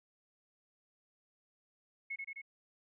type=tone with echo; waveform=sine; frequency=2185 Hz; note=C#7; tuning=26 cents flat; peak=-37 dBFS; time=2.1-2.16 s; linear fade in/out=10 ms; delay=86 ms; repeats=3; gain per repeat=-2 dB; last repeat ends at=2.418 s; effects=none